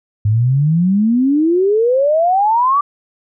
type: exponential sweep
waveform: sine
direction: up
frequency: 101.9 to 1178 Hz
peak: -10 dBFS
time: 0.25-2.81 s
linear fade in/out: 5 ms
effects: none